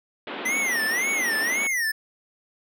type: band-pass noise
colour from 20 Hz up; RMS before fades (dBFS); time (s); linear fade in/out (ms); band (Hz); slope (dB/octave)
pink; -34; 0.27-1.67; 2; 210 to 3600; 48
type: tone with vibrato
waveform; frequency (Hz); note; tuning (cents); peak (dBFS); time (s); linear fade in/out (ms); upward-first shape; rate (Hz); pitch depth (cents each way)
square; 1975.5; B6; 0; -23; 0.45-1.92; 10; sine; 1.9; 210
effects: none